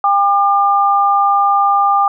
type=tone pair together; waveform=sine; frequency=800.9 / 1200 Hz; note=G5 / D6; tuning=+37 / +37 cents; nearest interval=perfect fifth; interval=700 cents; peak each=-12 dBFS; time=0.04-2.08 s; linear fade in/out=2 ms; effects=none